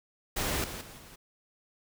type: noise with level steps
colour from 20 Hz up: pink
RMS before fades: -31 / -40 / -48 / -51 dBFS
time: 0.36-1.16 s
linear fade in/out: 10 ms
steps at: 0.64 / 0.81 / 0.98 s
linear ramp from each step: 2 ms
effects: none